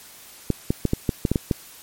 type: clicks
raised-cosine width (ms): 3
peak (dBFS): -6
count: 9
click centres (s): 0.503 / 0.705 / 0.853 / 0.934 / 1.092 / 1.252 / 1.316 / 1.358 / 1.512
effects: white hiss -45 dBFS RMS until 1.82 s + MP3 64 kbps